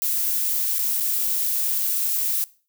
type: noise with dropouts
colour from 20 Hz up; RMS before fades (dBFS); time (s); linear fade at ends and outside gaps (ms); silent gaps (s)
violet; -23; 0.02-2.44; 0; 0.784-0.79 / 1.001-1.006
effects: noise-tail reverb RT60 0.4 s tail -21 dB re dry